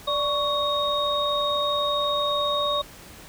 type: tone cluster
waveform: sine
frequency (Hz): 586 / 1117 / 3734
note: D5 / C#6 / A#7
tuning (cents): -4 / +13 / +2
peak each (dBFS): -26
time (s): 0.07-2.82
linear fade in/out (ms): 10
effects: pink hiss -45 dBFS RMS until 3.28 s